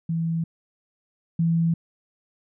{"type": "tone pair in turn", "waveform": "sine", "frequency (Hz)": [164.81, 166.15], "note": ["E3", "E3"], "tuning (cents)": [0, 14], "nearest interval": "unison", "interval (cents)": 14, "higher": "second", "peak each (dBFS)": [-22, -18], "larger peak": "second", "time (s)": [[0.09, 0.44], [1.39, 1.74]], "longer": "neither", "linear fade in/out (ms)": 5, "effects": []}